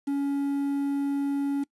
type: tone with quantisation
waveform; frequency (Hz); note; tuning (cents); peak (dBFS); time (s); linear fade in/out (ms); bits
triangle; 280.7; C#4; +22; -22; 0.07-1.64; 10; 8
effects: noise-tail reverb RT60 0.1 s tail -22 dB re dry + resampled to 24000 Hz